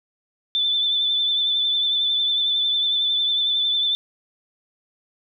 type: tone with vibrato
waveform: sine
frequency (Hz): 3520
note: A7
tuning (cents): 0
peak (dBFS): -18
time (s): 0.55-3.95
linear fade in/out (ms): 0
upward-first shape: sine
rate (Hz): 11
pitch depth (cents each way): 28
effects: none